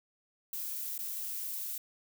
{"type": "noise with dropouts", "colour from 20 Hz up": "violet", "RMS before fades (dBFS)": -38, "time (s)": [0.53, 1.78], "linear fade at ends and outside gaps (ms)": 2, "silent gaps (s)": [0.979, 0.989], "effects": []}